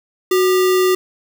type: tone with sample-and-hold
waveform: sine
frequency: 369.6 Hz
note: F#4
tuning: 2 cents flat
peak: -11 dBFS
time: 0.31-0.95 s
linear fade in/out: 5 ms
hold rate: 1575 Hz
effects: none